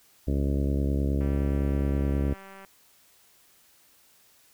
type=harmonic tone; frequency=69.6 Hz; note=C#2; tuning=8 cents sharp; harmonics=1 / 2 / 3 / 4 / 5 / 6 / 7 / 8 / 9; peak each=-25 / -31 / -33 / -32 / -37 / -39 / -41 / -43 / -45 dBFS; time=0.27-2.34 s; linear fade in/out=10 ms
type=click train; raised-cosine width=0.5 ms; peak=-32 dBFS; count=280; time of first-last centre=1.21-2.648 s; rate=194 Hz
effects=white hiss -60 dBFS RMS until 4.53 s